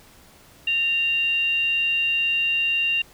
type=tone with frequency modulation; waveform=sine; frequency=2781 Hz; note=F7; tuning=8 cents flat; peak=-19 dBFS; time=0.67-3.02 s; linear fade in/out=5 ms; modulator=962 Hz; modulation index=0.21; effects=pink hiss -51 dBFS RMS until 3.13 s